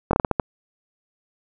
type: slowing click train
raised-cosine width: 1 ms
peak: -4 dBFS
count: 7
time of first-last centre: 0.11-0.398 s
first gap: 22 ms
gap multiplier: 1.31
effects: none